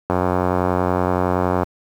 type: click train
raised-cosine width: 1 ms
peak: -4 dBFS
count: 140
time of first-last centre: 0.1-1.633 s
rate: 90.7 Hz
effects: high-pass 60 Hz 12 dB/octave + 7-bit